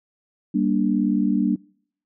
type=chord; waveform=sine; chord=G minor; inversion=none; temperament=just; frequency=196 / 235.2 / 294 Hz; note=G3 / Bb3 / D4; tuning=0 / +16 / +2 cents; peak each=-22 dBFS; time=0.54-1.56 s; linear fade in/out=10 ms; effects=noise-tail reverb RT60 0.6 s tail -25 dB re dry